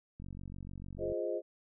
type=click train; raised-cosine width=5 ms; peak=-34 dBFS; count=44; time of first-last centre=0.2-1.121 s; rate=46.7 Hz
type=chord; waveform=sine; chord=F minor seventh; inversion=none; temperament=equal; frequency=349.2 / 415.3 / 523.3 / 622.3 Hz; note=F4 / Ab4 / C5 / Eb5; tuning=0 / 0 / 0 / 0 cents; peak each=-38 dBFS; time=0.98-1.42 s; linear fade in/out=50 ms
effects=none

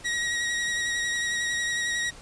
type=tone with vibrato; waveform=sawtooth; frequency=1898 Hz; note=A#6; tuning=31 cents sharp; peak=-22 dBFS; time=0.04-2.11 s; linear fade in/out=20 ms; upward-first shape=sine; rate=11 Hz; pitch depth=18 cents each way; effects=pink hiss -47 dBFS RMS until 2.21 s + resampled to 22050 Hz

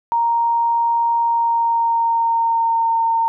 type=tone with pitch glide; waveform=sine; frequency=932.3 to 913.6 Hz; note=A#5 to A#5; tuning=0 to -35 cents; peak=-14 dBFS; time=0.12-3.28 s; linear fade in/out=0 ms; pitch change=-35 cents; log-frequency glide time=1.21-2.96 s; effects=none

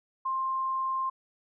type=tone; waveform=sine; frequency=1055 Hz; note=C6; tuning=14 cents sharp; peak=-27 dBFS; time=0.25-1.1 s; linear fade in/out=10 ms; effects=none

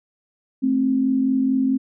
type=tone pair together; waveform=sine; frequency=220.6 / 265.1 Hz; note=A3 / C4; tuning=+5 / +23 cents; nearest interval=minor third; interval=318 cents; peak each=-24 / -17 dBFS; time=0.62-1.78 s; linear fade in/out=20 ms; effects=none

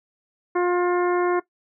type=harmonic tone; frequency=355 Hz; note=F4; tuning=28 cents sharp; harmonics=1 / 2 / 3 / 4 / 5 / 6; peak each=-19 / -28 / -27 / -32 / -36 / -38 dBFS; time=0.55-1.4 s; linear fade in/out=10 ms; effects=noise-tail reverb RT60 0.1 s tail -18 dB re dry

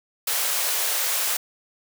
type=high-pass noise; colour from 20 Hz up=white; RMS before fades=-24 dBFS; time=0.27-1.37 s; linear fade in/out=5 ms; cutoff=470 Hz; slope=24 dB/octave; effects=none

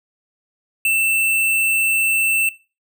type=tone with sample-and-hold; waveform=sine; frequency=2665 Hz; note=E7; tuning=18 cents sharp; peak=-14 dBFS; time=0.85-2.49 s; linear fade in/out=2 ms; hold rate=11025 Hz; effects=noise-tail reverb RT60 0.3 s tail -19 dB re dry

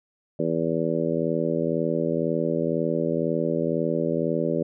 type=harmonic tone; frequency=82 Hz; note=E2; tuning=9 cents flat; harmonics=2 / 3 / 4 / 5 / 6 / 7; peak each=-29 / -29 / -29 / -29 / -29 / -29 dBFS; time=0.39-4.63 s; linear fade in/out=5 ms; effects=none

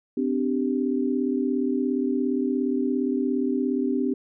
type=chord; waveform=sine; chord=C suspended second; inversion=none; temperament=equal with one note detuned; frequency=256.5 / 293.7 / 392 Hz; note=C4 / D4 / G4; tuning=-34 / 0 / 0 cents; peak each=-24 / -27 / -28 dBFS; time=0.17-4.14 s; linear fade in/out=5 ms; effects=none

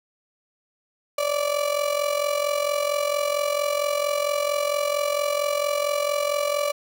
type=tone with amplitude modulation; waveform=35% pulse; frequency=581 Hz; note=D5; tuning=19 cents flat; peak=-17 dBFS; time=1.18-6.72 s; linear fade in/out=5 ms; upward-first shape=sine; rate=44.4 Hz; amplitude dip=70%; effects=none

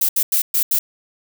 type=noise bursts at uneven times; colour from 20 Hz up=violet; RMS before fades=-17 dBFS; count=5; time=0.01-0.09 / 0.16-0.23 / 0.32-0.42 / 0.54-0.63 / 0.71-0.79 s; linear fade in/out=5 ms; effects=none

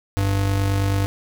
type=tone pair together; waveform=square; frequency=49.2 / 98.4 Hz; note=G1 / G2; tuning=+7 / +7 cents; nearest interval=octave; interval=1200 cents; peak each=-29 / -19 dBFS; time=0.17-1.06 s; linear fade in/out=0 ms; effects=9-bit

